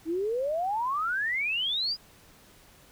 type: exponential sweep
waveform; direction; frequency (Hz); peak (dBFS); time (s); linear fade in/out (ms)
sine; up; 311.1 to 5030; -26; 0.05-1.97; 50
effects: pink hiss -56 dBFS RMS until 2.91 s